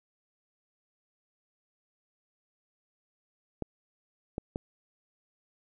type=clicks; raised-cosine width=2 ms; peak=-19 dBFS; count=3; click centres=3.623 / 4.381 / 4.559 s; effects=none